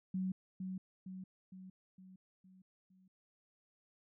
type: tone with echo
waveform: sine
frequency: 187.1 Hz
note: F#3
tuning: 20 cents sharp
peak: -34 dBFS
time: 0.14-0.32 s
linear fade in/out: 5 ms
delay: 460 ms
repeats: 6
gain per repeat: -5 dB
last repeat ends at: 3.08 s
effects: none